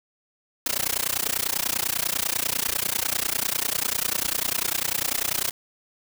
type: noise with amplitude modulation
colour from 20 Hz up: white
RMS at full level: -22 dBFS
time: 0.66-5.51 s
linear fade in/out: 2 ms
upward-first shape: sine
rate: 30.1 Hz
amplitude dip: 100%
effects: none